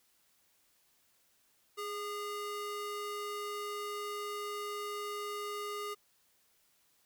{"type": "ring-modulated tone", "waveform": "square", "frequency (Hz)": 818, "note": "G#5", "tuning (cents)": -26, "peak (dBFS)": -35, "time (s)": [1.77, 5.95], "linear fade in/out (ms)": 20, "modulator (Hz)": 404, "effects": ["white hiss -71 dBFS RMS until 7.05 s"]}